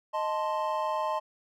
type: chord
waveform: triangle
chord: A diminished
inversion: second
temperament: equal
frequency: 622.3 / 880 / 1046.5 Hz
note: Eb5 / A5 / C6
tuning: 0 / 0 / 0 cents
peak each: -30 dBFS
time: 0.13-1.2 s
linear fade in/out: 20 ms
effects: none